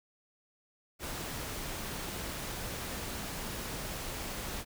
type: noise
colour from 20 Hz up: pink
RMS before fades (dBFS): -39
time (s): 0.99-4.65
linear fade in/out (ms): 50
effects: none